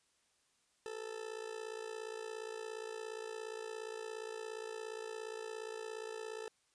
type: tone with amplitude modulation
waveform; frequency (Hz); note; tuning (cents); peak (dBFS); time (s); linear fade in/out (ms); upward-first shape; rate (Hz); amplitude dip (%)
40% pulse; 440; A4; 0; -38; 0.86-6.48; 0; sine; 57.2; 80
effects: white hiss -75 dBFS RMS until 6.74 s + resampled to 22050 Hz